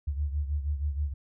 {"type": "beating tone pair", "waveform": "sine", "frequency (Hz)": [71.7, 78], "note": ["D2", "D#2"], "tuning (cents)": [-41, 5], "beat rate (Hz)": 6.3, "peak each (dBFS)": [-28, -34], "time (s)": [0.07, 1.14], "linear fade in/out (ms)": 10, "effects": []}